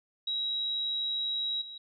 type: tone with level steps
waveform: sine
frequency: 3853 Hz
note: B7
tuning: 44 cents flat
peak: -29 / -41 dBFS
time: 0.27-1.78 s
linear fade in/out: 5 ms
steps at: 1.61 s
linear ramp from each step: 10 ms
effects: none